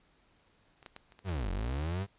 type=clicks; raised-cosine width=0.3 ms; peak=-38 / -29 / -29 / -39 / -37 / -29 dBFS; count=6; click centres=0.828 / 0.862 / 0.964 / 1.122 / 1.191 / 1.291 s
type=linear two-way sweep; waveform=35% pulse; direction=down then up; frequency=101.8 to 42.85 to 101.8 Hz; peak=-30 dBFS; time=1.24-2.07 s; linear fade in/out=50 ms; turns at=1.5 s
effects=pink hiss -68 dBFS RMS until 2.18 s + resampled to 8000 Hz